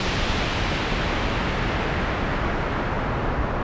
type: noise with low-pass filter sweep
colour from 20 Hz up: pink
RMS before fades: -24 dBFS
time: 0-3.63 s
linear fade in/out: 2 ms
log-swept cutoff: 3900 to 1300 Hz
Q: 0.98
effects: resampled to 16000 Hz